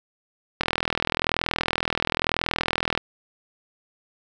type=click train; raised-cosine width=0.3 ms; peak=-5 dBFS; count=98; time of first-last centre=0.61-2.976 s; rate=41 Hz; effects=none